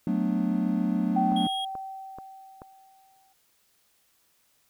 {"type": "chord", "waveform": "triangle", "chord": "B minor seventh", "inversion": "second", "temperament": "equal", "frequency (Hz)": [185, 220, 246.9, 293.7], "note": ["F#3", "A3", "B3", "D4"], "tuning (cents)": [0, 0, 0, 0], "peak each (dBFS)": [-26, -26, -28, -29], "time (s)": [0.07, 1.47], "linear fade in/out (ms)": 2}
{"type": "tone with exponential decay", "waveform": "sine", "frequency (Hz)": 771, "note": "G5", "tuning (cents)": -29, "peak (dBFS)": -22, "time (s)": [1.16, 3.33], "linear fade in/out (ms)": 5, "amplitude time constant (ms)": 470}
{"type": "click train", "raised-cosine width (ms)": 1, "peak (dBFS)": -27, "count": 4, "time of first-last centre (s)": [1.32, 2.619], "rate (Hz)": 2.31}
{"type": "tone", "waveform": "triangle", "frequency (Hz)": 3276, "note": "G#7", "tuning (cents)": -24, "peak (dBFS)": -29, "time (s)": [1.36, 1.65], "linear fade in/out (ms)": 5}
{"effects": ["white hiss -67 dBFS RMS until 4.69 s"]}